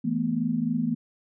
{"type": "chord", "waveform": "sine", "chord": "E suspended fourth", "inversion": "none", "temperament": "equal with one note detuned", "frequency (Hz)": [164.81, 220, 243.7], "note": ["E3", "A3", "B3"], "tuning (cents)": [0, 0, -23], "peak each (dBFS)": [-30, -28, -26], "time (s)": [0.04, 0.95], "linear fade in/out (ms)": 10, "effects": []}